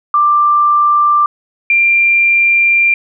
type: tone pair in turn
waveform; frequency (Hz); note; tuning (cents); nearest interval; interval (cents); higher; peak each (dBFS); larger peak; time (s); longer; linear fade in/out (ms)
sine; 1182 / 2379; D6 / D7; +11 / +22; octave; 1211; second; -7; neither; 0.14-1.26 / 1.7-2.94; second; 2
effects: none